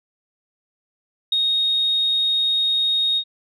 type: tone with ADSR envelope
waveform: sine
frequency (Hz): 3729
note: A#7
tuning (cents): 0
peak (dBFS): -14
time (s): 1.32-3.24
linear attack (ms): 4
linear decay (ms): 20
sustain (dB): -2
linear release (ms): 69
effects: tanh soft clip ceiling -11 dBFS